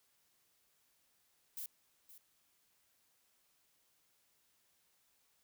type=noise with echo; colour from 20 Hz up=violet; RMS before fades=-44 dBFS; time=1.57-1.66 s; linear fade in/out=2 ms; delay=520 ms; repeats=1; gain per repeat=-14 dB; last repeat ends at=2.18 s; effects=white hiss -75 dBFS RMS until 5.43 s